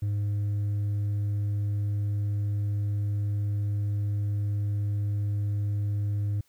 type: tone with hard clipping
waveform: triangle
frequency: 102.6 Hz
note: G#2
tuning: 21 cents flat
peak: -24 dBFS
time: 0.02-6.41 s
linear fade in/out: 5 ms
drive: 1 dB
effects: white hiss -67 dBFS RMS until 6.48 s